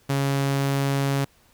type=tone; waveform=sawtooth; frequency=138.4 Hz; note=C#3; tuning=2 cents flat; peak=-17 dBFS; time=0.09-1.25 s; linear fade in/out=10 ms; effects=pink hiss -59 dBFS RMS until 1.53 s